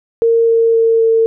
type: tone with pitch steps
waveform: sine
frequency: 459.7 / 457.1 / 454.4 / 451.8 Hz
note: A#4 / A#4 / A#4 / A4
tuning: -24 / -34 / -44 / +46 cents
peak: -8 dBFS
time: 0.22-1.26 s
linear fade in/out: 0 ms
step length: 260 ms
effects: none